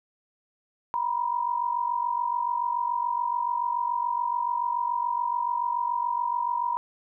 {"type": "tone pair together", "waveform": "sine", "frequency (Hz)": [953, 1000], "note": ["A#5", "B5"], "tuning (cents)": [38, 21], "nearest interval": "minor second", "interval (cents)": 83, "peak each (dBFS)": [-26, -29], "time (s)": [0.94, 6.77], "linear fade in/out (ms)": 0, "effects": []}